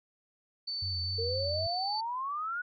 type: tone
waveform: sine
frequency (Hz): 4522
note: C#8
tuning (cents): +34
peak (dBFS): -33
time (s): 0.67-2.01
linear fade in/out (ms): 10
type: tone with vibrato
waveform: sine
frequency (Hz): 89.4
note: F2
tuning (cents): +41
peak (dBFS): -35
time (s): 0.82-1.67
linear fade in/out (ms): 5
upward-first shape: triangle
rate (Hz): 4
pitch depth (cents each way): 90
type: exponential sweep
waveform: sine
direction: up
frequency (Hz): 448.5 to 1480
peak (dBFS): -32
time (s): 1.18-2.62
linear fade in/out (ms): 10
effects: none